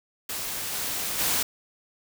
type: noise with level steps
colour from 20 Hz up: white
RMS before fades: -32 / -30 / -25 dBFS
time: 0.29-1.43 s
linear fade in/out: 5 ms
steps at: 0.72 / 1.18 s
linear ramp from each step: 20 ms
effects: none